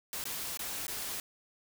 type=noise with dropouts; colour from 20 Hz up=white; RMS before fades=-38 dBFS; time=0.13-1.2 s; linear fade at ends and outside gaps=1 ms; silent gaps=0.24-0.254 / 0.573-0.592 / 0.868-0.88 s; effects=none